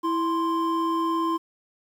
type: tone pair together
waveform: triangle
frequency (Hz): 329.6 / 1046.4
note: E4 / C6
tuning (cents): 0 / 0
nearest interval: octave + minor sixth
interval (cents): 2000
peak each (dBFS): -23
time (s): 0.03-1.38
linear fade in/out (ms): 20
effects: 9-bit